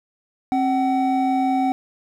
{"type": "tone pair together", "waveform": "triangle", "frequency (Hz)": [266.9, 754.9], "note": ["C4", "F#5"], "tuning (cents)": [35, 35], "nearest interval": "octave + tritone", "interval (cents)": 1800, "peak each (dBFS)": -18, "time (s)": [0.52, 1.72], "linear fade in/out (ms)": 0, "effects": []}